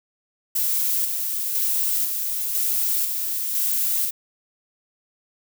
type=noise with tremolo; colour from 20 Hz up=violet; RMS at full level=-22 dBFS; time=0.55-4.11 s; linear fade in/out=10 ms; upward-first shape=square; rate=1 Hz; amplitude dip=35%; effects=none